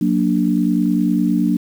sine chord, Gb augmented, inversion none, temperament equal with one note detuned, 183.4 / 233.1 / 293.7 Hz, Gb3 / Bb3 / D4, -15 / 0 / 0 cents, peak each -18 dBFS, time 0.01-1.57 s, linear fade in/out 5 ms, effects 7-bit

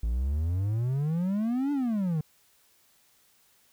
triangle exponential two-way sweep, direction up then down, 53.9 to 293.7 to 148.9 Hz, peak -23 dBFS, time 0.03-2.21 s, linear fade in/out 5 ms, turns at 1.72 s, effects white hiss -64 dBFS RMS until 3.72 s

